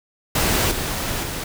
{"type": "noise with level steps", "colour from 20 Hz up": "pink", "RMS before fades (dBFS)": [-19, -25, -28], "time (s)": [0.35, 1.44], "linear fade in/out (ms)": 5, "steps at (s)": [0.71, 1.23], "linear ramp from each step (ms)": 5, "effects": []}